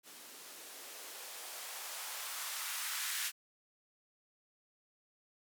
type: noise with band-pass filter sweep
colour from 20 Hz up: violet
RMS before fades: -43 dBFS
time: 0.03-3.32 s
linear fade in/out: 50 ms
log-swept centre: 240 to 1700 Hz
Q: 1.4
effects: none